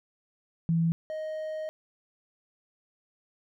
sine / triangle tone pair in turn, 165.7 / 624.2 Hz, E3 / D#5, +9 / +5 cents, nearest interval octave + major seventh, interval 2296 cents, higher second, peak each -22 / -30 dBFS, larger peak first, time 0.69-0.92 / 1.1-1.69 s, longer second, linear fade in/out 0 ms, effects none

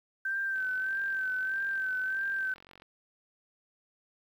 sine tone with vibrato, 1549 Hz, G6, 21 cents flat, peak -29 dBFS, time 0.25-2.54 s, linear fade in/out 5 ms, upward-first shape sine, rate 1.6 Hz, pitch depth 40 cents each way
click train, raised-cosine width 0.3 ms, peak -36 dBFS, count 105, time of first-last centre 0.56-2.821 s, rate 46 Hz
effects 10-bit

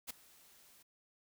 white noise with ADSR envelope, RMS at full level -40 dBFS, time 0.07-0.83 s, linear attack 31 ms, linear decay 8 ms, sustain -23 dB, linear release 11 ms, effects none

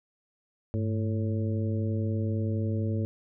harmonic tone with a mistuned harmonic, 111 Hz, A2, 16 cents sharp, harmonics 1 / 2 / 3 / 4 / 5, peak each -27 / -33 / -37 / -39 / -41 dBFS, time 0.74-3.05 s, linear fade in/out 0 ms, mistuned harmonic 1, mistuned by -130 cents, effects none

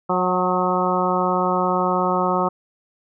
harmonic tone with a mistuned harmonic, 181.7 Hz, F#3, 31 cents flat, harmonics 1 / 2 / 3 / 4 / 5 / 6 / 7, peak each -25 / -25 / -25 / -25 / -25 / -25 / -25 dBFS, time 0.09-2.49 s, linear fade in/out 10 ms, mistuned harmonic 4, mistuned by +28 cents, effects none

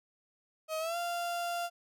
35% pulse tone with pitch glide, 632 to 693.2 Hz, D#5 to F5, +27 to -13 cents, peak -31 dBFS, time 0.68-1.7 s, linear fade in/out 50 ms, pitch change +160 cents, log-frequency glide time 0.79-0.97 s, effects none

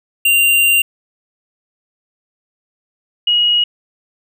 square / sine tone pair in turn, 2779 / 2895 Hz, F7 / F#7, -9 / -38 cents, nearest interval minor second, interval 71 cents, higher second, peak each -10 dBFS, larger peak neither, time 0.25-0.82 / 3.27-3.64 s, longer first, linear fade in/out 5 ms, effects none

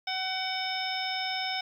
harmonic tone with a mistuned harmonic, 753 Hz, F#5, 30 cents sharp, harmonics 1 / 2 / 3 / 4 / 5 / 7, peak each -34 / -40 / -36 / -40 / -36 / -36 dBFS, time 0.07-1.61 s, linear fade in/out 5 ms, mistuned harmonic 5, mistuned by -45 cents, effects 10-bit

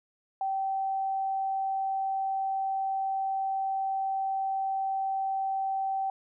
sine tone, 774 Hz, G5, 22 cents flat, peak -27 dBFS, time 0.41-6.1 s, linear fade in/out 2 ms, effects none

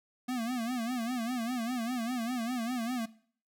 square tone with vibrato, 240 Hz, B3, 49 cents flat, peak -32 dBFS, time 0.28-3.06 s, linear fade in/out 10 ms, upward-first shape sine, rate 5 Hz, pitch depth 120 cents each way, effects noise-tail reverb RT60 0.5 s tail -19 dB re dry

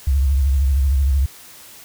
sine tone with vibrato, 68.2 Hz, C#2, 28 cents flat, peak -13 dBFS, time 0.07-1.26 s, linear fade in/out 5 ms, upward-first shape triangle, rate 13 Hz, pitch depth 140 cents each way, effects white hiss -42 dBFS RMS until 1.84 s

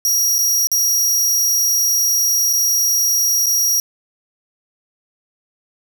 sawtooth tone with dropouts, 5690 Hz, F8, 31 cents sharp, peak -11 dBFS, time 0.05-3.8 s, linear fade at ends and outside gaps 1 ms, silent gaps 0.383-0.388 / 0.671-0.716 / 2.53-2.534 / 3.46-3.466 s, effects 8-bit

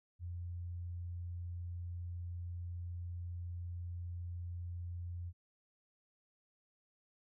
sine tone, 87.31 Hz, F2, in tune, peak -40 dBFS, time 0.19-5.33 s, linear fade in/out 50 ms, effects none

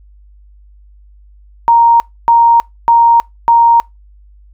sine tone bursts, 932.3 Hz, A#5, in tune, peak -4 dBFS, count 4, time 1.68-3.8 s, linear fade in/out 0 ms, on 320 ms, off 280 ms, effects noise-tail reverb RT60 0.2 s tail -26 dB re dry + added 50 Hz sine -39 dBFS peak until 4.53 s

